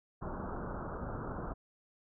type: low-pass noise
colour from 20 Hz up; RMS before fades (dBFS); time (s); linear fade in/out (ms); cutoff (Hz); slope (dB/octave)
pink; -40; 0.21-1.54; 20; 1500; 96
effects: none